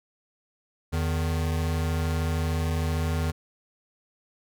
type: tone pair together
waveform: square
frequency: 82.41 / 155.57 Hz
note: E2 / D#3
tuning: 0 / 0 cents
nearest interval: major seventh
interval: 1100 cents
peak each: -26 / -31 dBFS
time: 0.92-3.32 s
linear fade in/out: 20 ms
effects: none